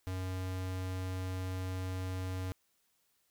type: tone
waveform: square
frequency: 92.9 Hz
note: F#2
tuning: 7 cents sharp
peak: -36 dBFS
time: 0.07-2.52 s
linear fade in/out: 0 ms
effects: white hiss -75 dBFS RMS until 3.3 s